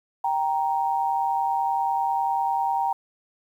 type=tone pair together; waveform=sine; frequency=784 / 934.1 Hz; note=G5 / A#5; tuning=0 / +3 cents; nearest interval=minor third; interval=303 cents; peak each=-24 dBFS; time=0.24-2.93 s; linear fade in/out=5 ms; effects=9-bit